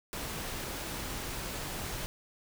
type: noise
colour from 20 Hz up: pink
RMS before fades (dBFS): -38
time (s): 0.13-2.06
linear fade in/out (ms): 0
effects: none